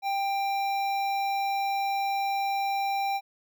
square tone with notch filter, 790 Hz, G5, 13 cents sharp, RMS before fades -28 dBFS, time 0.02-3.21 s, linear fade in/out 50 ms, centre 8800 Hz, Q 0.62, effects none

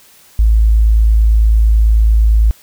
sine tone, 54.5 Hz, A1, 16 cents flat, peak -6 dBFS, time 0.39-2.51 s, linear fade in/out 0 ms, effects white hiss -45 dBFS RMS until 2.62 s

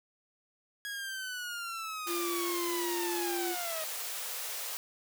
sawtooth linear sweep, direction down, 1661.2 to 622.3 Hz, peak -33 dBFS, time 0.85-3.84 s, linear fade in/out 0 ms
sine tone with pitch glide, 344.9 to 347.5 Hz, F4 to F4, -22 to -9 cents, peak -33 dBFS, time 2.06-3.56 s, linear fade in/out 50 ms, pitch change +13 cents, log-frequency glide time 2.41-2.72 s
white high-pass noise, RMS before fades -38 dBFS, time 2.07-4.77 s, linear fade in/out 0 ms, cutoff 430 Hz, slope 48 dB/octave
effects none

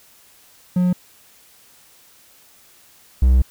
triangle tone pair in turn, 180 / 63.44 Hz, F#3 / B1, -47 / +47 cents, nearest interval octave + tritone, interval 1806 cents, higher first, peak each -12 / -8 dBFS, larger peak second, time 0.76-0.93 / 3.22-3.42 s, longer second, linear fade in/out 5 ms, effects white hiss -51 dBFS RMS until 3.5 s

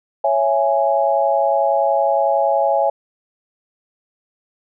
sine chord, C# minor, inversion none, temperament just, 554.4 / 665.2 / 831.5 Hz, C#5 / E5 / G#5, 0 / +16 / +2 cents, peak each -18 dBFS, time 0.24-2.9 s, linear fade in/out 5 ms, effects none

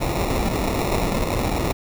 pink noise with sample-and-hold, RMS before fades -22 dBFS, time 0-1.73 s, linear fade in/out 20 ms, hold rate 1575 Hz, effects none

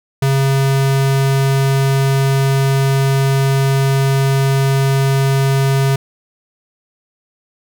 square tone, 136 Hz, C#3, 33 cents flat, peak -12 dBFS, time 0.22-5.96 s, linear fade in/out 5 ms, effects none

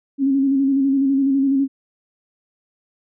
sine tone with vibrato, 272.7 Hz, C#4, 28 cents flat, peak -14 dBFS, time 0.18-1.68 s, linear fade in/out 50 ms, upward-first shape square, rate 12 Hz, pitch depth 33 cents each way, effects none

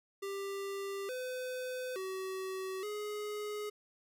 square tone with pitch steps, 395 / 507 / 378.7 / 418.9 Hz, G4 / B4 / F#4 / G#4, +13 / +45 / +40 / +15 cents, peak -38 dBFS, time 0.22-3.7 s, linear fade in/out 10 ms, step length 870 ms, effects none

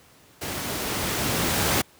pink noise with level ramp, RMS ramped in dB -31 to -21 dBFS, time 0.41-1.82 s, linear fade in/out 10 ms, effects pink hiss -54 dBFS RMS until 1.99 s + high-pass 80 Hz 12 dB/octave

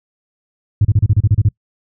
sine tone bursts, 103.83 Hz, G#2, in tune, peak -6 dBFS, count 10, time 0.81-1.488 s, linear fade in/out 5 ms, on 39 ms, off 32 ms, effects noise-tail reverb RT60 0.1 s tail -26 dB re dry + tanh soft clip ceiling -4 dBFS

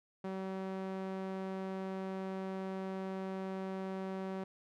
sawtooth tone with band-pass filter, 190.4 Hz, F#3, 50 cents sharp, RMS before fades -40 dBFS, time 0.24-4.44 s, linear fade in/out 5 ms, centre 470 Hz, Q 0.54, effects none

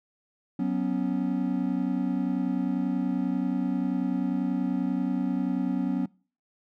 triangle chord, F# suspended fourth, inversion none, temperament equal, 185 / 246.9 / 277.2 Hz, F#3 / B3 / C#4, 0 / 0 / 0 cents, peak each -27 dBFS, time 0.59-6.06 s, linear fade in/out 5 ms, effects noise-tail reverb RT60 0.4 s tail -24 dB re dry

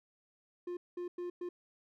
triangle tone bursts at uneven times, 353.4 Hz, F4, 21 cents sharp, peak -35 dBFS, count 4, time 0.67-0.77 / 0.97-1.08 / 1.18-1.3 / 1.41-1.49 s, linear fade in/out 5 ms, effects none

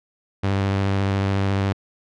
sawtooth tone with vibrato, 98 Hz, G2, in tune, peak -15 dBFS, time 0.43-1.73 s, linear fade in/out 10 ms, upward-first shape square, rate 14 Hz, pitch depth 14 cents each way, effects low-pass 4000 Hz 12 dB/octave

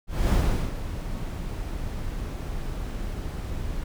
brown noise with ADSR envelope, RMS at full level -19 dBFS, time 0.07-3.84 s, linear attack 230 ms, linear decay 420 ms, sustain -12 dB, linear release 7 ms, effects none

